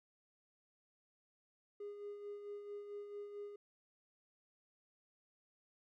triangle tone with tremolo, 410 Hz, G#4, 22 cents flat, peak -40 dBFS, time 1.8-3.56 s, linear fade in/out 5 ms, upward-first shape sine, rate 4.5 Hz, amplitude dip 55%, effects tanh soft clip ceiling -39 dBFS

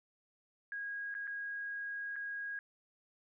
sine tone with dropouts, 1641 Hz, G#6, 21 cents flat, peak -38 dBFS, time 0.72-2.59 s, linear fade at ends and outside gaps 1 ms, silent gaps 1.142-1.15 / 1.271-1.276 / 2.158-2.163 s, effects none

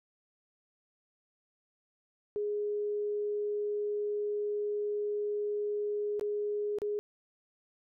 sine tone with dropouts, 415.3 Hz, G#4, in tune, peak -30 dBFS, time 2.36-6.99 s, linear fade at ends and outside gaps 0 ms, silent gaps 6.196-6.211 / 6.786-6.818 s, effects none

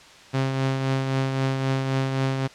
sawtooth tone with tremolo, 133.6 Hz, C3, 36 cents sharp, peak -16 dBFS, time 0.33-2.48 s, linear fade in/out 20 ms, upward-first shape triangle, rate 3.8 Hz, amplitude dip 45%, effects white hiss -47 dBFS RMS until 2.54 s + low-pass 5000 Hz 12 dB/octave

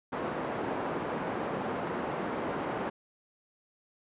pink band-pass noise, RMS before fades -34 dBFS, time 0.12-2.9 s, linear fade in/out 10 ms, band 240 to 1200 Hz, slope 12 dB/octave, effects resampled to 8000 Hz

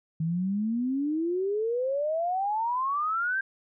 sine exponential sweep, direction up, 156.9 to 1603 Hz, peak -25 dBFS, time 0.2-3.41 s, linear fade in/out 5 ms, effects none

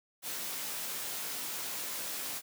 white noise with comb filter, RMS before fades -38 dBFS, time 0.22-2.42 s, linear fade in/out 50 ms, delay 18 ms, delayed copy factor -0.55, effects high-pass 150 Hz 12 dB/octave

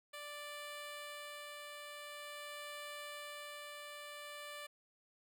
10% pulse tone with tremolo, 587.3 Hz, D5, in tune, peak -37 dBFS, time 0.13-4.67 s, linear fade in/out 10 ms, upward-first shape sine, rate 0.46 Hz, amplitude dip 25%, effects none

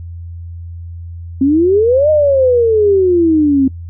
sine exponential two-way sweep, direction up then down, 262 to 622.3 to 262 Hz, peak -7 dBFS, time 1.41-3.68 s, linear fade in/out 5 ms, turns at 2.1 s, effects noise-tail reverb RT60 0.1 s tail -21 dB re dry + added 85 Hz sine -25 dBFS peak until 3.89 s

